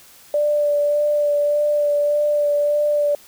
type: tone with vibrato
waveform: sine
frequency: 587.3 Hz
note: D5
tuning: in tune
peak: -15 dBFS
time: 0.34-3.15 s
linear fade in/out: 2 ms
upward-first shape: sine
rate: 1.7 Hz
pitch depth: 15 cents each way
effects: white hiss -47 dBFS RMS until 3.27 s